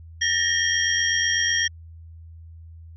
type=tone cluster; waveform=sine; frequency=1799 / 1887 / 3219 / 5630 Hz; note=A6 / A#6 / G7 / F8; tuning=+38 / +21 / +45 / +13 cents; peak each=-25 dBFS; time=0.21-1.68 s; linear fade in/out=10 ms; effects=added 82 Hz sine -40 dBFS peak until 2.96 s